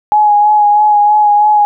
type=tone with vibrato; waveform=sine; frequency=836 Hz; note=G#5; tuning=11 cents sharp; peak=-5 dBFS; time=0.12-1.65 s; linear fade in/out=0 ms; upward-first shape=sine; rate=3.1 Hz; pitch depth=23 cents each way; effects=none